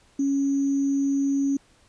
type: tone with sample-and-hold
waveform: sine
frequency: 277.2 Hz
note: C#4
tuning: in tune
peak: -20 dBFS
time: 0.19-1.57 s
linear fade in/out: 5 ms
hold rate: 6300 Hz
effects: pink hiss -59 dBFS RMS until 1.88 s + resampled to 22050 Hz